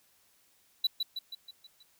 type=tone with echo; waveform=triangle; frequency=3951 Hz; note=B7; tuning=in tune; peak=-22 dBFS; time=0.84-0.87 s; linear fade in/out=5 ms; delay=160 ms; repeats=6; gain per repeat=-5 dB; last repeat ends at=1.83 s; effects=white hiss -67 dBFS RMS until 1.99 s